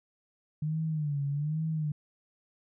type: tone with vibrato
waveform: sine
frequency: 150 Hz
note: D3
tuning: 37 cents sharp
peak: -28 dBFS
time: 0.62-1.92 s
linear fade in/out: 5 ms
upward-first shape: sine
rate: 1.2 Hz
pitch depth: 110 cents each way
effects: none